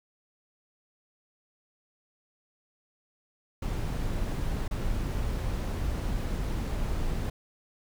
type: noise with dropouts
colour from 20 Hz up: brown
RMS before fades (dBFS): -30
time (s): 3.62-7.3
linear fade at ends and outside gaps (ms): 5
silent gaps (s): 4.68-4.71
effects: none